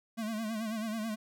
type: tone with vibrato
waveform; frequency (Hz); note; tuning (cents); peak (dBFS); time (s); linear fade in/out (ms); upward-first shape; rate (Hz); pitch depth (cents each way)
square; 220; A3; 0; -34; 0.17-1.16; 20; sine; 9.2; 76
effects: none